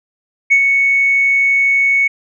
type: tone with ADSR envelope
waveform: sine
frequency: 2217 Hz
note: C#7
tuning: in tune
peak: -4 dBFS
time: 0.5-2.08 s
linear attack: 22 ms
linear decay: 71 ms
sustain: -5 dB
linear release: 11 ms
effects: tanh soft clip ceiling -3 dBFS